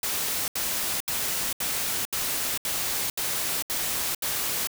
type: noise bursts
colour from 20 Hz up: white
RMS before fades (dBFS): -28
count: 9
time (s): 0.03-4.672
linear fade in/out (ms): 2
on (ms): 450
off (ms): 74
effects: none